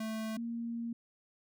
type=tone pair in turn; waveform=square / sine; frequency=220 / 233 Hz; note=A3 / A#3; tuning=0 / -1 cents; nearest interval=minor second; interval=99 cents; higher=second; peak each=-36 / -35 dBFS; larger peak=second; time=0-0.37 / 0.37-0.93 s; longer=second; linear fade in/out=5 ms; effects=none